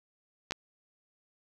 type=clicks; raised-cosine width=0.2 ms; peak=-16 dBFS; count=2; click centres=0.509 / 0.521 s; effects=none

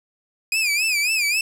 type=tone with vibrato; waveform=sawtooth; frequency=2464 Hz; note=D#7; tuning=17 cents flat; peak=-15 dBFS; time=0.52-1.41 s; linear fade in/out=2 ms; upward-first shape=sine; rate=3.7 Hz; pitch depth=130 cents each way; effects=low-pass 12000 Hz 12 dB/octave + 7-bit

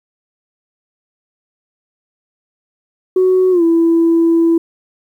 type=tone with pitch glide; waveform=sine; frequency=371.2 to 332.6 Hz; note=F#4 to E4; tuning=+6 to +16 cents; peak=-7 dBFS; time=3.16-4.58 s; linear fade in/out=5 ms; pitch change=-190 cents; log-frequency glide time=3.51-3.63 s; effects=tanh soft clip ceiling -5 dBFS + 8-bit

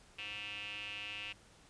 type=tone with band-pass filter; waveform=square; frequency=103.83 Hz; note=G#2; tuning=in tune; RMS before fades=-44 dBFS; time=0.18-1.33 s; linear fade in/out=10 ms; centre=2700 Hz; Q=9; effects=pink hiss -62 dBFS RMS until 1.69 s + resampled to 22050 Hz

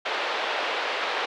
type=band-pass noise; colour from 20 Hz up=pink; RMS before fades=-28 dBFS; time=0.05-1.26 s; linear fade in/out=10 ms; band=470 to 3800 Hz; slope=24 dB/octave; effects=none

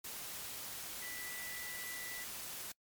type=tone in noise; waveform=sine; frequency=1975.5 Hz; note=B6; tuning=in tune; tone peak=-46 dBFS; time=1.02-2.24 s; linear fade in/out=5 ms; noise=white; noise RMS=-45 dBFS; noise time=0.04-2.72 s; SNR=-4 dB; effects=noise-tail reverb RT60 0.1 s tail -25 dB re dry + MP3 96 kbps

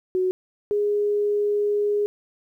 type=tone pair in turn; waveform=sine; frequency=370 / 413.2 Hz; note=F#4 / G#4; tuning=0 / -9 cents; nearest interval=major second; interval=191 cents; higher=second; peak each=-19 dBFS; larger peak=neither; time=0.15-0.31 / 0.71-2.06 s; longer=second; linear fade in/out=0 ms; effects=10-bit

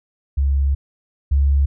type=tone pair in turn; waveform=sine; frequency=69.1 / 69.78 Hz; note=C#2 / C#2; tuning=-5 / +12 cents; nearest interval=unison; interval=17 cents; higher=second; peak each=-14 / -12 dBFS; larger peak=second; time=0.37-0.75 / 1.31-1.66 s; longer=first; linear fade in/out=10 ms; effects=none

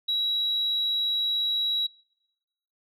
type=tone; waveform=sine; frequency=3881 Hz; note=B7; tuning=31 cents flat; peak=-22 dBFS; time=0.08-1.87 s; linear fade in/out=10 ms; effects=noise-tail reverb RT60 1.0 s tail -26 dB re dry + tanh soft clip ceiling -19 dBFS

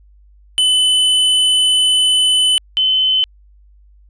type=tone pair in turn; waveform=square / sine; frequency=3015 / 3048 Hz; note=F#7 / G7; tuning=+32 / -49 cents; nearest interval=unison; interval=19 cents; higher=second; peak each=-11 dBFS; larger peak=neither; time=0.58-2.58 / 2.77-3.24 s; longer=first; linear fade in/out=0 ms; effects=added 50 Hz sine -44 dBFS peak until 4.09 s + resampled to 22050 Hz

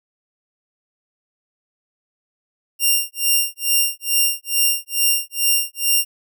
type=tone with tremolo; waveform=5% pulse; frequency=2787 Hz; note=F7; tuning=4 cents flat; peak=-4 dBFS; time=2.79-6.05 s; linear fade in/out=50 ms; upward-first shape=sine; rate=2.3 Hz; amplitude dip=100%; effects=none

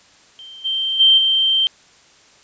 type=tone with level steps; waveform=sine; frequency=3136 Hz; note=G7; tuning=in tune; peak=-35 / -18 / -8 / -13 dBFS; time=0.39-1.67 s; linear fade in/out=0 ms; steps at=0.64 / 0.99 / 1.17 s; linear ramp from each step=20 ms; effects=white hiss -50 dBFS RMS until 2.43 s + resampled to 16000 Hz

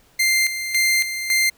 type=tone with tremolo; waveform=sawtooth; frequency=2093 Hz; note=C7; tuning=in tune; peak=-12 dBFS; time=0.19-1.5 s; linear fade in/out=10 ms; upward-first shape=square; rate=1.8 Hz; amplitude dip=65%; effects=pink hiss -56 dBFS RMS until 1.57 s

